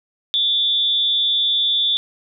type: tone with amplitude modulation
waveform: sine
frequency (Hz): 3520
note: A7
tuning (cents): 0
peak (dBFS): -12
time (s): 0.34-1.97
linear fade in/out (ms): 0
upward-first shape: sine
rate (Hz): 240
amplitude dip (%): 70
effects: none